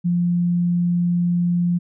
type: tone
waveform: sine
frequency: 174.61 Hz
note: F3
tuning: in tune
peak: -16 dBFS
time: 0.04-1.79 s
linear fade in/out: 20 ms
effects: none